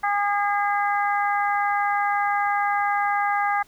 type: harmonic tone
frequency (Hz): 407.3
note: G#4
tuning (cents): -34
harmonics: 2 / 3 / 4 / 5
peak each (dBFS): -22 / -26 / -28 / -30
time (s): 0.03-3.63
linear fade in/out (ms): 10
effects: pink hiss -56 dBFS RMS until 3.67 s